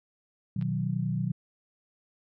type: chord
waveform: sine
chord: B major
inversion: none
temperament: equal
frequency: 123.47 / 155.56 / 185 Hz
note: B2 / D#3 / F#3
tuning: 0 / 0 / 0 cents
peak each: -31 dBFS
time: 0.56-1.32 s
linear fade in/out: 5 ms
type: clicks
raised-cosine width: 0.3 ms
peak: -34 dBFS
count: 2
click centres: 0.613 / 0.624 s
effects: none